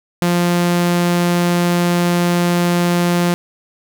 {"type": "tone", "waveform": "sawtooth", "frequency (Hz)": 174.61, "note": "F3", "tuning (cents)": 0, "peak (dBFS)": -9, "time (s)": [0.22, 3.34], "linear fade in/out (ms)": 0, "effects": []}